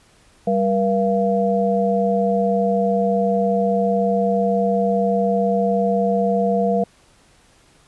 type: tone cluster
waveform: sine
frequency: 196.3 / 478.4 / 684 Hz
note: G3 / A#4 / F5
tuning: +3 / +45 / -36 cents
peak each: -20 dBFS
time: 0.47-6.84 s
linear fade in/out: 5 ms
effects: pink hiss -54 dBFS RMS until 7.87 s + resampled to 24000 Hz